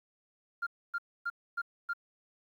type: tone bursts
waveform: sine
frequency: 1396.9 Hz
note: F6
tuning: in tune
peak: -29 dBFS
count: 5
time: 0.62-1.935 s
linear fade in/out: 10 ms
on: 47 ms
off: 270 ms
effects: tanh soft clip ceiling -28 dBFS + 11-bit